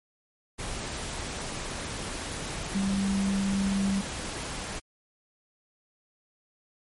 sine tone in noise, 196 Hz, G3, in tune, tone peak -24 dBFS, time 2.74-4.02 s, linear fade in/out 20 ms, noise pink, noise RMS -35 dBFS, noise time 0.58-4.8 s, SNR +8 dB, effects MP3 48 kbps

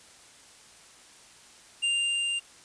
square tone with level ramp, 2794 Hz, F7, in tune, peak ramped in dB -24 to -28 dBFS, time 1.82-2.4 s, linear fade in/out 20 ms, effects white hiss -53 dBFS RMS until 2.64 s + resampled to 22050 Hz

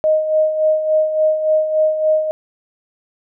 sine tone with tremolo, 622.3 Hz, D#5, in tune, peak -10 dBFS, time 0.04-2.31 s, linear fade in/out 0 ms, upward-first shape sine, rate 3.5 Hz, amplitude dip 60%, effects none

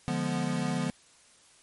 square chord, D diminished seventh, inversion none, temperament equal with one note detuned, 146.83 / 174.61 / 207.7 / 245.8 Hz, D3 / F3 / Ab3 / Cb4, 0 / 0 / 0 / -8 cents, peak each -35 / -33 / -37 / -33 dBFS, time 0.08-0.9 s, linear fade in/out 0 ms, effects white hiss -59 dBFS RMS until 1.62 s + MP3 48 kbps

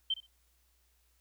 sine tone with echo, 3118 Hz, G7, 10 cents flat, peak -28 dBFS, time 0.1-0.14 s, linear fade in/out 5 ms, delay 63 ms, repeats 2, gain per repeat -15 dB, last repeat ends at 0.266 s, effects added 60 Hz sine -70 dBFS peak until 1.2 s + white hiss -73 dBFS RMS until 1.2 s

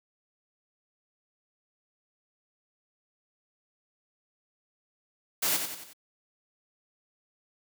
white noise with echo, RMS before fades -27 dBFS, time 5.42-5.57 s, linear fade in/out 10 ms, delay 91 ms, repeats 4, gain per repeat -6 dB, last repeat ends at 5.934 s, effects high-pass 150 Hz 12 dB/octave

